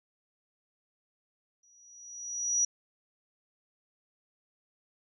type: tone with exponential growth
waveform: sine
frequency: 5820 Hz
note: F#8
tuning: 29 cents flat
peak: -22 dBFS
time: 1.63-2.65 s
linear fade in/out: 5 ms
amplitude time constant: 220 ms
effects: none